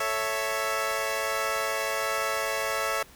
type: chord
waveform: 15% pulse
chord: A major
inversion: none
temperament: equal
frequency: 440 / 554.4 / 659.3 Hz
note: A4 / C#5 / E5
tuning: 0 / 0 / 0 cents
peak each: -27 / -24 / -24 dBFS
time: 0-3.03 s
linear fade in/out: 5 ms
effects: pink hiss -52 dBFS RMS until 3.15 s